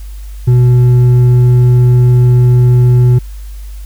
sine tone with hard clipping, 123.47 Hz, B2, in tune, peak -5 dBFS, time 0.47-3.19 s, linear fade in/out 10 ms, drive 4 dB, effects added 50 Hz sine -23 dBFS peak until 3.85 s + white hiss -43 dBFS RMS until 3.85 s

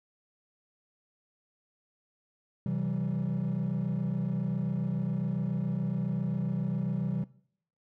triangle chord, C major, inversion none, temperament equal with one note detuned, 130.81 / 164.81 / 192.08 Hz, C3 / E3 / G3, 0 / 0 / -35 cents, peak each -30 dBFS, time 2.66-7.24 s, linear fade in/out 2 ms, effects noise-tail reverb RT60 0.6 s tail -20 dB re dry + tanh soft clip ceiling -22 dBFS

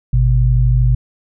sine tone pair together, 51.97 / 124.6 Hz, G#1 / B2, +2 / +16 cents, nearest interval octave + minor third, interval 1514 cents, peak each -12 dBFS, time 0.13-0.95 s, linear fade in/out 5 ms, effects none

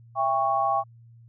sine chord, C# diminished, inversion first, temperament just, 665.2 / 798.3 / 1108.7 Hz, E5 / G5 / C#6, +16 / +31 / 0 cents, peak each -28 / -24 / -25 dBFS, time 0.15-0.84 s, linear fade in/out 50 ms, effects added 116 Hz sine -48 dBFS peak until 1.28 s

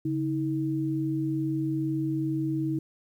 sine tone pair together, 140.7 / 318.4 Hz, C#3 / D#4, +26 / +40 cents, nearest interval octave + major second, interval 1414 cents, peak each -30 / -27 dBFS, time 0.05-2.79 s, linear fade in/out 5 ms, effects 10-bit

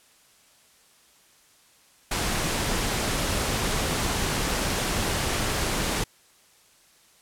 pink noise, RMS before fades -26 dBFS, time 2.11-6.04 s, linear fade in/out 5 ms, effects white hiss -58 dBFS RMS until 7.21 s + low-pass 11000 Hz 12 dB/octave

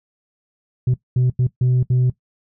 sine tone bursts at uneven times, 126.1 Hz, B2, 36 cents sharp, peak -11 dBFS, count 5, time 0.87-0.94 / 1.16-1.3 / 1.39-1.47 / 1.61-1.83 / 1.9-2.1 s, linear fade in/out 5 ms, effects noise-tail reverb RT60 0.1 s tail -17 dB re dry + tanh soft clip ceiling -12 dBFS

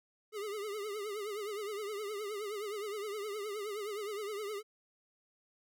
square tone with vibrato, 415.3 Hz, G#4, in tune, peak -38 dBFS, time 0.32-4.63 s, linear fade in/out 50 ms, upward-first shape triangle, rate 9.6 Hz, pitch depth 110 cents each way, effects none

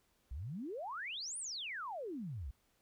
sine exponential two-way sweep, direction up then down, 56.7 to 9700 to 56.7 Hz, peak -40 dBFS, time 0.31-2.51 s, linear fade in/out 5 ms, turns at 1.38 s, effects pink hiss -75 dBFS RMS until 2.81 s

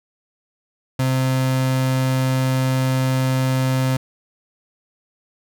35% pulse tone, 130.6 Hz, C3, 3 cents flat, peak -15 dBFS, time 0.99-3.97 s, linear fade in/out 5 ms, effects none

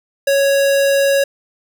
square tone, 554.4 Hz, C#5, in tune, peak -12 dBFS, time 0.27-1.24 s, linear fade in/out 5 ms, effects none

